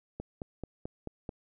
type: click train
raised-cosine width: 2 ms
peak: -24 dBFS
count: 6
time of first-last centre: 0.2-1.292 s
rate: 4.58 Hz
effects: none